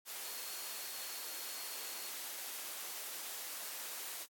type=tone in noise; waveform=sine; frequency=4324 Hz; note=C#8; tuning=44 cents flat; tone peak=-52 dBFS; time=0.22-2.14 s; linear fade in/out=50 ms; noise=white; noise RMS=-44 dBFS; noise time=0.05-4.27 s; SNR=-11 dB; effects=high-pass 400 Hz 12 dB/octave + AAC 64 kbps